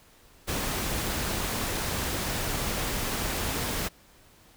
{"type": "noise", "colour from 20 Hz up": "pink", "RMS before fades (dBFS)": -30, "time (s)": [0.47, 3.89], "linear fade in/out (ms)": 20, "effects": ["pink hiss -57 dBFS RMS until 4.56 s"]}